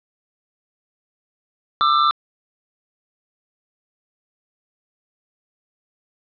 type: tone pair together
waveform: square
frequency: 1190.7 / 1333 Hz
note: D6 / E6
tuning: +23 / +19 cents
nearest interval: major second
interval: 196 cents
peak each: -16 / -19 dBFS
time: 1.81-2.11 s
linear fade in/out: 0 ms
effects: resampled to 11025 Hz + 8-bit